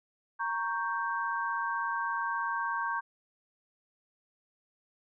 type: chord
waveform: sine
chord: G diminished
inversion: first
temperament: equal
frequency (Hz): 932.3 / 1108.7 / 1568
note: Bb5 / Db6 / G6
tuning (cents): 0 / 0 / 0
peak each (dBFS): -34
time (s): 0.39-3.01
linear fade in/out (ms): 20
effects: none